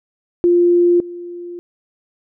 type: tone with level steps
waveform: sine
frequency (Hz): 349.2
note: F4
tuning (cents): 0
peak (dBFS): -9 / -27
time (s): 0.44-1.59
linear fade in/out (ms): 0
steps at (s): 1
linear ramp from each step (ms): 2
effects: none